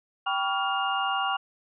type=tone cluster; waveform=sine; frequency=781 / 979 / 1135 / 1401 / 2824 Hz; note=G5 / B5 / C#6 / F6 / F7; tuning=-7 / -15 / +41 / +5 / +19 cents; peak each=-29 / -35 / -30 / -31 / -32 dBFS; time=0.26-1.37 s; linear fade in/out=10 ms; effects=none